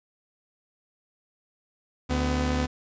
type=tone pair together; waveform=sawtooth; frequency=73.42 / 251.6 Hz; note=D2 / B3; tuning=0 / +32 cents; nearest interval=octave + major sixth; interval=2132 cents; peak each=-22 / -23 dBFS; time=2.09-2.67 s; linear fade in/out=20 ms; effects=resampled to 16000 Hz